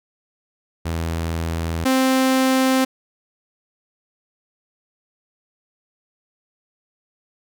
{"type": "tone pair in turn", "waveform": "sawtooth", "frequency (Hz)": [82.5, 261.9], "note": ["E2", "C4"], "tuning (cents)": [2, 2], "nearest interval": "octave + minor sixth", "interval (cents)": 2000, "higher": "second", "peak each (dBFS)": [-18, -11], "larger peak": "second", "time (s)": [[0.85, 1.85], [1.85, 2.85]], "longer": "neither", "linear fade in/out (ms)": 10, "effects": []}